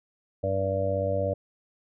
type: harmonic tone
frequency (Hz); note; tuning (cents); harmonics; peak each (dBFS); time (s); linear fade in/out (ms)
96.6; G2; -25; 1 / 2 / 3 / 5 / 6 / 7; -30 / -38 / -38 / -31 / -27 / -36; 0.43-1.34; 10
effects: none